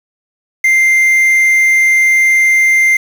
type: tone with quantisation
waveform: triangle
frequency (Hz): 2093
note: C7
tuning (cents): 0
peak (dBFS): -5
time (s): 0.64-2.97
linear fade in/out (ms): 5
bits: 5
effects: none